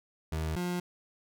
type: tone pair in turn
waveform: 30% pulse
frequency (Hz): 79.1 / 177.57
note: D#2 / F3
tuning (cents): +29 / +29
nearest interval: octave + major second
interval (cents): 1400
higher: second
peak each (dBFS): -28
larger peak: neither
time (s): 0.32-0.56 / 0.56-0.8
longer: neither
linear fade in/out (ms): 5
effects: none